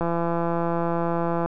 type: click train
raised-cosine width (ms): 1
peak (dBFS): -12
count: 246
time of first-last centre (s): 0.01-1.46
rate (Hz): 169
effects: none